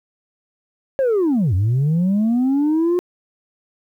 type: linear two-way sweep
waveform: sine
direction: down then up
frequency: 554.4 to 87.31 to 360.7 Hz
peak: -12 dBFS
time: 0.99-2.99 s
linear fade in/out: 0 ms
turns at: 1.54 s
effects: tanh soft clip ceiling -13 dBFS + 9-bit